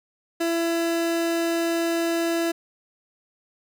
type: tone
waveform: 30% pulse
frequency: 334.8 Hz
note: E4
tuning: 27 cents sharp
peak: -19 dBFS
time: 0.4-2.52 s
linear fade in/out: 10 ms
effects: none